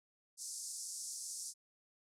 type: band-pass noise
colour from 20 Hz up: white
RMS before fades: -45 dBFS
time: 0.37-1.54 s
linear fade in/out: 50 ms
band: 5000 to 10000 Hz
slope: 48 dB/octave
effects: none